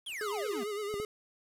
square exponential sweep, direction down, 3467 to 207.7 Hz, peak -38 dBFS, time 0.06-0.64 s, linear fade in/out 10 ms
square tone with vibrato, 415.3 Hz, G#4, in tune, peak -35 dBFS, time 0.21-1.05 s, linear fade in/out 2 ms, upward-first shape sine, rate 8.9 Hz, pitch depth 64 cents each way
clicks, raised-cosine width 2 ms, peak -29 / -28 dBFS, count 2, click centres 0.941 / 1 s
effects resampled to 32000 Hz + 9-bit

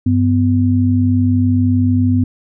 sine tone pair together, 98 / 250.8 Hz, G2 / B3, 0 / +27 cents, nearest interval octave + major third, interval 1627 cents, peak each -13 / -13 dBFS, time 0.06-2.24 s, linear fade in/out 5 ms, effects none

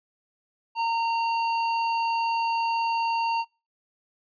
square tone, 919 Hz, A#5, 25 cents flat, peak -24 dBFS, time 0.75-3.45 s, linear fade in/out 50 ms, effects noise-tail reverb RT60 0.3 s tail -26 dB re dry + resampled to 11025 Hz

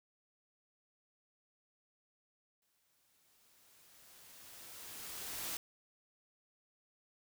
white noise with exponential growth, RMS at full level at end -40 dBFS, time 2.62-5.57 s, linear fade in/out 2 ms, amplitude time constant 640 ms, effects none

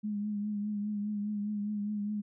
sine tone with vibrato, 207.7 Hz, G#3, in tune, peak -31 dBFS, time 0.03-2.22 s, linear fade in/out 20 ms, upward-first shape triangle, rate 4.9 Hz, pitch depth 43 cents each way, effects none

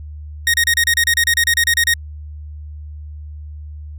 sawtooth tone bursts, 1864.7 Hz, A#6, in tune, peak -8 dBFS, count 15, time 0.47-1.938 s, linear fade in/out 2 ms, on 68 ms, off 32 ms, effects added 75 Hz sine -29 dBFS peak until 3.98 s

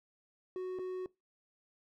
triangle tone with dropouts, 369.4 Hz, F#4, 3 cents flat, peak -34 dBFS, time 0.56-1.06 s, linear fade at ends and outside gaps 1 ms, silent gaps 0.788-0.793 s, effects noise-tail reverb RT60 0.2 s tail -21 dB re dry

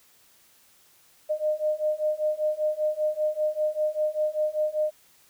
sine beating tone pair, 609 / 614.1 Hz, D#5 / D#5, -37 / -23 cents, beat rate 5.1 Hz, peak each -27 / -26 dBFS, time 1.29-4.91 s, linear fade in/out 20 ms, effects white hiss -59 dBFS RMS until 5.29 s

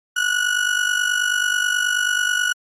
35% pulse tone with amplitude modulation, 1465 Hz, F#6, 18 cents flat, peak -13 dBFS, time 0.16-2.53 s, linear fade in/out 10 ms, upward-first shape sine, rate 49.3 Hz, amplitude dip 70%, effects low-pass 11000 Hz 12 dB/octave + Opus 48 kbps

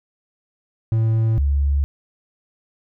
triangle / sine tone pair in turn, 111.9 / 70.49 Hz, A2 / C#2, +30 / +30 cents, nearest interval minor sixth, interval 800 cents, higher first, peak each -13 / -15 dBFS, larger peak first, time 0.92-1.38 / 1.38-1.84 s, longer neither, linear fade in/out 0 ms, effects none

